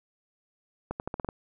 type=accelerating click train; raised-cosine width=1 ms; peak=-18 dBFS; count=7; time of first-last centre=0.91-1.289 s; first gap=89 ms; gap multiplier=0.86; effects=none